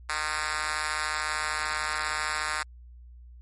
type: tone with high-pass filter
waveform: 5% pulse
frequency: 153.3 Hz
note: D#3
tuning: 25 cents flat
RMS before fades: -30 dBFS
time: 0.09-2.63 s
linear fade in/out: 5 ms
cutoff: 1300 Hz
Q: 1.1
effects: added 60 Hz sine -45 dBFS peak until 3.41 s + MP3 48 kbps